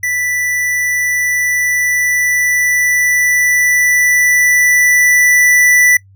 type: tone with level ramp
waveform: square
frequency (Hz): 1975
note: B6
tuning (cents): 0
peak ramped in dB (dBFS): -15 to -7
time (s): 0.03-5.97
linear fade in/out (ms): 5
effects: noise-tail reverb RT60 0.1 s tail -22 dB re dry + added 97 Hz sine -41 dBFS peak until 6.15 s